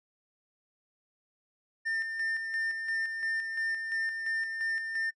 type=tone with tremolo; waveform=triangle; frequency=1802 Hz; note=A6; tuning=41 cents sharp; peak=-27 dBFS; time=1.85-5.11 s; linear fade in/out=20 ms; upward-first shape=square; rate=2.9 Hz; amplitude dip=45%; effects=noise-tail reverb RT60 0.1 s tail -26 dB re dry + resampled to 24000 Hz